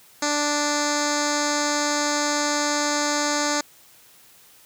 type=tone with low-pass filter; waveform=10% pulse; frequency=293.7 Hz; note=D4; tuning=in tune; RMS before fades=-23 dBFS; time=0.22-3.61 s; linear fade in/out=5 ms; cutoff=6300 Hz; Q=7.3; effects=white hiss -52 dBFS RMS until 4.65 s + high-pass 60 Hz 12 dB/octave